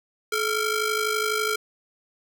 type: ring-modulated tone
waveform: sawtooth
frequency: 910 Hz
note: A#5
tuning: 42 cents flat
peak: -16 dBFS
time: 0.32-1.56 s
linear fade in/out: 5 ms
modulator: 481 Hz
effects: none